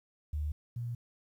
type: tone pair in turn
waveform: sine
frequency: 75 / 119.06 Hz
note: D2 / A#2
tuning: +37 / +37 cents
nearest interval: minor sixth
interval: 800 cents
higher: second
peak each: -31 / -34 dBFS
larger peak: first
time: 0.33-0.52 / 0.76-0.95 s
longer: neither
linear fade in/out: 5 ms
effects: 11-bit